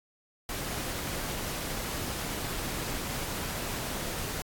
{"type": "noise", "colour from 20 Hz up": "pink", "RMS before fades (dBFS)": -35, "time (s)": [0.49, 4.42], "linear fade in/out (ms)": 2, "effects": ["AAC 64 kbps"]}